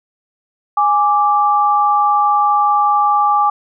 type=tone pair together; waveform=sine; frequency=827.3 / 1172 Hz; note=G#5 / D6; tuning=-7 / -4 cents; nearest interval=tritone; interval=603 cents; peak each=-13 dBFS; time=0.77-3.5 s; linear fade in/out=5 ms; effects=none